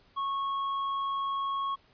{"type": "tone with tanh clipping", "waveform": "triangle", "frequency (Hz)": 1100, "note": "C#6", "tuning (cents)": -14, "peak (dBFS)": -30, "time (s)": [0.16, 1.76], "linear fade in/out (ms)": 20, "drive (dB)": 10, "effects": ["pink hiss -63 dBFS RMS until 1.93 s", "resampled to 11025 Hz"]}